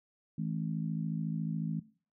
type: harmonic tone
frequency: 54 Hz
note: A1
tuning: 32 cents flat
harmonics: 3 / 4 / 5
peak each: -34 / -36 / -43 dBFS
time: 0.38-1.8 s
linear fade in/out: 5 ms
effects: noise-tail reverb RT60 0.4 s tail -18 dB re dry